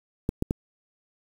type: clicks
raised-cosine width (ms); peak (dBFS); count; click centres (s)
3; -11; 3; 0.291 / 0.424 / 0.509
effects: 7-bit